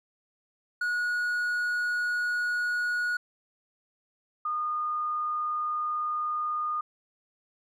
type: tone pair in turn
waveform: triangle / sine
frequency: 1454 / 1222.7 Hz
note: F#6 / D#6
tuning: -31 / -31 cents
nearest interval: minor third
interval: 300 cents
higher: first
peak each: -24 / -27 dBFS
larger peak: first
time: 0.81-3.17 / 4.45-6.81 s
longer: neither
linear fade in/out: 5 ms
effects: none